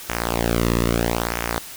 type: tone with flanger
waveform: sawtooth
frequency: 58.1 Hz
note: A#1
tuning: 5 cents flat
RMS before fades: -22 dBFS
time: 0.09-1.59 s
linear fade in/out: 5 ms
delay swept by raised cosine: 0.23 to 1.33 ms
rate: 0.76 Hz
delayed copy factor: -0.85
effects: white hiss -37 dBFS RMS until 1.76 s